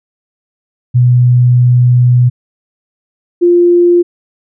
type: tone pair in turn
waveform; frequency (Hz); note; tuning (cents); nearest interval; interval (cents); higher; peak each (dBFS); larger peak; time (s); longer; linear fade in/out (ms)
sine; 123.47 / 349.2; B2 / F4; 0 / 0; octave + tritone; 1800; second; -4; neither; 0.94-2.3 / 3.41-4.03; first; 20
effects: none